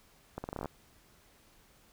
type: accelerating click train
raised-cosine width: 1 ms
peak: -23 dBFS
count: 10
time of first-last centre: 0.38-0.657 s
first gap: 60 ms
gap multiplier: 0.82
effects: pink hiss -63 dBFS RMS until 1.92 s